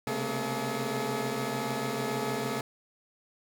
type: tone cluster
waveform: 15% pulse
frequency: 128.4 / 135.1 / 212.8 / 230.4 / 426.5 Hz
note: C3 / C#3 / G#3 / A#3 / G#4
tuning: -32 / -44 / +42 / -20 / +46 cents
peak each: -34 / -30 / -33 / -28 / -29 dBFS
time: 0.07-2.61 s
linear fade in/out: 2 ms
effects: none